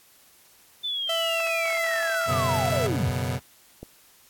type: linear sweep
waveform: sine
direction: down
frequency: 3553 to 38.89 Hz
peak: -26 dBFS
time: 0.83-3.11 s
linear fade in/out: 20 ms
type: tone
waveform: sawtooth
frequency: 662 Hz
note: E5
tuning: 7 cents sharp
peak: -22 dBFS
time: 1.09-2.87 s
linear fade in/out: 5 ms
type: chord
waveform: sawtooth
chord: F# suspended fourth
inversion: none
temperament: just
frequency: 92.5 / 123.33 / 138.75 Hz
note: F#2 / B2 / C#3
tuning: 0 / -2 / +2 cents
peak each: -26 / -24 / -27 dBFS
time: 2.26-3.4 s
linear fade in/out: 50 ms
type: click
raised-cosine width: 2 ms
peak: -24 dBFS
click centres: 3.83 s
effects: white hiss -56 dBFS RMS until 4.29 s + AAC 64 kbps